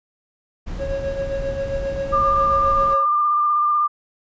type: noise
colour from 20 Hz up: brown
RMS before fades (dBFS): -29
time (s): 0.66-2.95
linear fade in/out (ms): 20
type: tone with tremolo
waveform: triangle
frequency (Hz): 549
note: C#5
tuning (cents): -17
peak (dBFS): -18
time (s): 0.78-3.06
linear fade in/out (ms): 50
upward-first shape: triangle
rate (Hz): 7.5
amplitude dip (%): 65
type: tone with vibrato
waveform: sine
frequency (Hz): 1195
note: D6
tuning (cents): +30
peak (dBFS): -15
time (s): 2.12-3.88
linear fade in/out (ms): 20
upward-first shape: square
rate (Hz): 16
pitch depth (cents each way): 14
effects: resampled to 16000 Hz